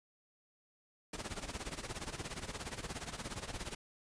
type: noise with tremolo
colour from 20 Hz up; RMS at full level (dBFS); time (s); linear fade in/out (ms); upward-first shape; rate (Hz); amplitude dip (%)
pink; -40; 1.13-3.75; 5; sine; 17; 80
effects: resampled to 22050 Hz

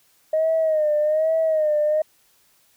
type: tone with vibrato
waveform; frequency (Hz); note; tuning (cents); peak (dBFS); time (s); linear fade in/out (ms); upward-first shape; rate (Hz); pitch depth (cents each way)
sine; 622.3; D#5; 0; -16; 0.33-2.02; 5; sine; 1.2; 68
effects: tanh soft clip ceiling -12 dBFS + white hiss -60 dBFS RMS until 2.76 s

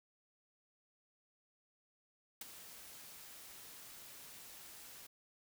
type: noise with ADSR envelope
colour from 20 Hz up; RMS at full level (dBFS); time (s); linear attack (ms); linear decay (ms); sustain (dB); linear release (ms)
white; -43; 2.41-5.07; 4; 19; -11; 8
effects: none

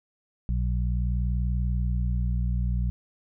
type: harmonic tone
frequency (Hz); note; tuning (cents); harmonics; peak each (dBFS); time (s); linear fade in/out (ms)
60.4; B1; -38; 1 / 2 / 3; -24 / -30 / -34; 0.49-2.9; 0
effects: none

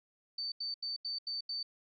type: tone bursts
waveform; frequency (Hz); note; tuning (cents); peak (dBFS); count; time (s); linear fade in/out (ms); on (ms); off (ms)
sine; 4562; C#8; +49; -35; 6; 0.38-1.63; 5; 140; 82
effects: none

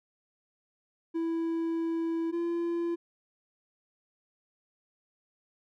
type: tone pair in turn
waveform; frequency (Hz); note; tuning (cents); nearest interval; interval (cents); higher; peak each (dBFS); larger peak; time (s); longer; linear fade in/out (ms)
triangle; 330.2 / 340.5; E4 / F4; +3 / -44; minor second; 53; second; -26; neither; 1.14-2.32 / 2.32-2.96; first; 20
effects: none

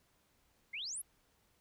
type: exponential sweep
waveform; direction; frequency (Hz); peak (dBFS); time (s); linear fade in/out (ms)
sine; up; 2016 to 11840; -39; 0.73-1.02; 10
effects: pink hiss -73 dBFS RMS until 1.6 s

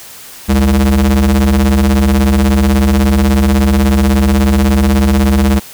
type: ring-modulated tone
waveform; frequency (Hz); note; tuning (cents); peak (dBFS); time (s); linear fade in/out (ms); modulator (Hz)
square; 65.41; C2; 0; -5; 0.48-5.6; 20; 139
effects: white hiss -33 dBFS RMS until 5.73 s

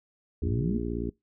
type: harmonic tone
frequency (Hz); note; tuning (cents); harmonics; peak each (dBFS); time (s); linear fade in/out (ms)
58.27; A#1; 0; 1 / 2 / 3 / 4 / 5 / 6 / 7; -35 / -38 / -39 / -35 / -36 / -37 / -38; 0.42-1.1; 5
type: exponential sweep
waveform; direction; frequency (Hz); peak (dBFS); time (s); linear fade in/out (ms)
sine; up; 73 to 244.5; -27; 0.42-0.78; 10
effects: noise-tail reverb RT60 0.2 s tail -24 dB re dry

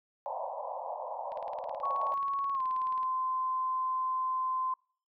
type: band-pass noise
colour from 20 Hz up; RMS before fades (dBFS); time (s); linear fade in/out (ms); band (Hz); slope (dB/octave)
white; -38; 0.26-2.14; 0; 520 to 1000; 96
type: click train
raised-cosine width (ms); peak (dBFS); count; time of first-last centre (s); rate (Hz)
0.3; -36; 33; 1.32-3.031; 18.7
type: tone with pitch glide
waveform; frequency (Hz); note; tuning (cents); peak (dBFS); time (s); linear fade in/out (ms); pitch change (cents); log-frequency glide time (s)
sine; 1108.7 to 1034.5; C#6 to C6; 0 to -20; -29; 1.83-4.74; 5; -120; 2.53-2.62
effects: noise-tail reverb RT60 0.5 s tail -26 dB re dry

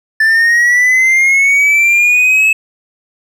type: linear sweep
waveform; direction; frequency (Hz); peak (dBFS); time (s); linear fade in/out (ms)
triangle; up; 1755 to 2603; -5; 0.2-2.53; 5
effects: none

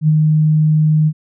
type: tone with ADSR envelope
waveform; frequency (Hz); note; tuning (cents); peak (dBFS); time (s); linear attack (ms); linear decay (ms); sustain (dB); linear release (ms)
sine; 154.5; D#3; -12; -7; 0.01-1.13; 71; 32; -2; 58
effects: none

